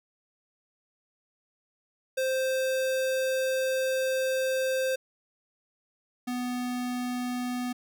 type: tone pair in turn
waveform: square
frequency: 523.3 / 247.6 Hz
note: C5 / B3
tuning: 0 / +5 cents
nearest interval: octave + minor second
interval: 1295 cents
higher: first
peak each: -26 / -30 dBFS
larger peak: first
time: 2.17-4.96 / 6.27-7.73 s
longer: first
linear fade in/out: 10 ms
effects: none